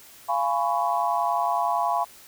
sine chord, C# dominant seventh, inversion first, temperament just, 693 / 831.5 / 997.9 / 1108.7 Hz, E#5 / G#5 / B5 / C#6, -14 / +2 / +18 / 0 cents, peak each -26 / -27 / -26 / -29 dBFS, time 0.28-2.05 s, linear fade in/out 20 ms, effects white hiss -49 dBFS RMS until 2.27 s

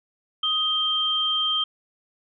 sine tone pair together, 1251 / 3160 Hz, D#6 / G7, +9 / +13 cents, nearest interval octave + major third, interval 1604 cents, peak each -29 / -21 dBFS, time 0.43-1.64 s, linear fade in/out 5 ms, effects none

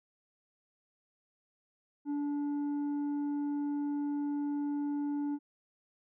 sine tone with tanh clipping, 289.5 Hz, D4, 25 cents flat, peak -32 dBFS, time 2.05-5.39 s, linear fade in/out 50 ms, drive 5 dB, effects none

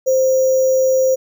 sine tone with sample-and-hold, 523.3 Hz, C5, in tune, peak -11 dBFS, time 0.06-1.16 s, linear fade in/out 20 ms, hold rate 6300 Hz, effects none

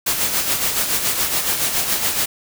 white noise with tremolo, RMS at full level -18 dBFS, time 0.06-2.26 s, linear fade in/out 10 ms, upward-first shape sine, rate 7.1 Hz, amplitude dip 50%, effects none

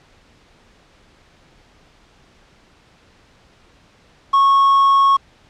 triangle tone with quantisation, 1100 Hz, C#6, 14 cents flat, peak -8 dBFS, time 4.33-5.17 s, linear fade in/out 10 ms, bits 6, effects pink hiss -52 dBFS RMS until 5.49 s + low-pass 5000 Hz 12 dB/octave

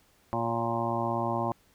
harmonic tone with a mistuned harmonic, 116.54 Hz, A#2, in tune, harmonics 1 / 2 / 3 / 5 / 6 / 7 / 8 / 9, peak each -35 / -35 / -35 / -35 / -35 / -35 / -35 / -35 dBFS, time 0.33-1.52 s, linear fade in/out 0 ms, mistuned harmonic 5, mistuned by -26 cents, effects pink hiss -64 dBFS RMS until 1.74 s

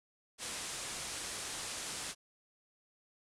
white low-pass noise, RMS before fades -42 dBFS, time 0.38-2.15 s, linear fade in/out 50 ms, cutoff 10000 Hz, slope 48 dB/octave, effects none

